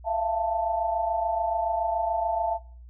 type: tone cluster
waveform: sine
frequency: 663 / 690 / 884 Hz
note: E5 / F5 / A5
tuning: +10 / -21 / +8 cents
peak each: -28 dBFS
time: 0.04-2.59 s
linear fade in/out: 50 ms
effects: noise-tail reverb RT60 0.4 s tail -19 dB re dry + added 60 Hz sine -43 dBFS peak until 2.89 s